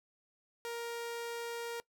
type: tone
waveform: sawtooth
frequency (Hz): 468.6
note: A#4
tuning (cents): +9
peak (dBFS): -34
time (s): 0.65-1.8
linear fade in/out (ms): 0
effects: noise-tail reverb RT60 0.1 s tail -21 dB re dry